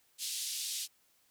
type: band-pass noise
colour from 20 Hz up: pink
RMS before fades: -38 dBFS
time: 0.18-0.88 s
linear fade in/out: 50 ms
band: 3400 to 12000 Hz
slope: 24 dB/octave
effects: white hiss -70 dBFS RMS until 1.3 s